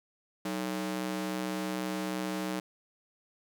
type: ring-modulated tone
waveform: sawtooth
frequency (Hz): 249.8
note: B3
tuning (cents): +20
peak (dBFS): -25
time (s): 0.45-2.6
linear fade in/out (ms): 5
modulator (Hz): 61.8
effects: none